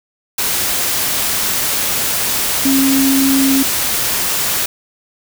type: tone in noise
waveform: sine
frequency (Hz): 270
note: C#4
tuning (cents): -45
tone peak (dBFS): -11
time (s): 2.65-3.63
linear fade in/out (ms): 5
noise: white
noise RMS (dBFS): -17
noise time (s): 0.38-4.66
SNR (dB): +3
effects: none